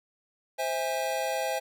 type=chord; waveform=square; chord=C augmented; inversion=none; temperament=just; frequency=523.3 / 654.1 / 817.6 Hz; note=C5 / E5 / G#5; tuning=0 / -14 / -27 cents; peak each=-33 dBFS; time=0.58-1.6 s; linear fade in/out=20 ms; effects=none